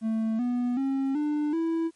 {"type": "tone with pitch steps", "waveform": "triangle", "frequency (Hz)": [222, 244.9, 270.2, 298.1, 328.8], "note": ["A3", "B3", "C#4", "D4", "E4"], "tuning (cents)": [16, -14, -44, 26, -4], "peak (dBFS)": -22, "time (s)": [0.01, 1.91], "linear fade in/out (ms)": 50, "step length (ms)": 380, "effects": ["white hiss -65 dBFS RMS until 1.95 s", "MP3 48 kbps"]}